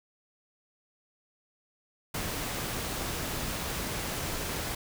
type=noise; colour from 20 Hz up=pink; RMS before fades=-34 dBFS; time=2.14-4.75 s; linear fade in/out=5 ms; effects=none